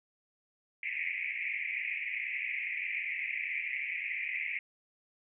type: band-pass noise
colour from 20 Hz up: pink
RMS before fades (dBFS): -36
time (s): 0.83-4.59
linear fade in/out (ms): 2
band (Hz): 2000 to 2500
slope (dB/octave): 96
effects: none